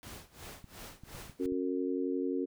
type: noise with tremolo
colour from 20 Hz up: pink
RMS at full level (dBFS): -46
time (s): 0.03-1.46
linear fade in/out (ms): 0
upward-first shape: sine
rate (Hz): 2.8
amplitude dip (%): 90
type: clicks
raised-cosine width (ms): 5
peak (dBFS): -36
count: 6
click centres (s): 0.643 / 1.036 / 1.15 / 1.297 / 1.458 / 1.522
type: harmonic tone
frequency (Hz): 91.4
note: F#2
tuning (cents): -21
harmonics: 3 / 4 / 5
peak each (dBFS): -33 / -35 / -37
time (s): 1.39-2.46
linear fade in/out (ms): 20
effects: none